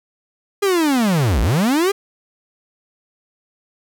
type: linear two-way sweep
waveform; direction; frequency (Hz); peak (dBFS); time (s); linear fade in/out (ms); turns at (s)
45% pulse; down then up; 412.2 to 49 to 412.2; -14; 0.62-1.92; 10; 1.41
effects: none